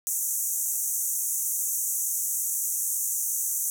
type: band-pass noise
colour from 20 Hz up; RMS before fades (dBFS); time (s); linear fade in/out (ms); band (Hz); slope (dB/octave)
pink; -28; 0.07-3.7; 0; 6100 to 16000; 96
effects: none